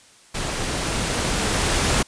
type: noise with level ramp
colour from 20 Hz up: pink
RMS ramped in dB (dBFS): -27 to -19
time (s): 0.34-2.03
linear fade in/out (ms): 10
effects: white hiss -51 dBFS RMS until 2.07 s + resampled to 22050 Hz